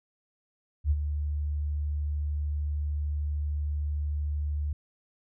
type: tone with ADSR envelope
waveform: sine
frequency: 73.9 Hz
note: D2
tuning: 11 cents sharp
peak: -19 dBFS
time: 0.84-4.73 s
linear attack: 66 ms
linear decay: 43 ms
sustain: -8 dB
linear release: 4 ms
effects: none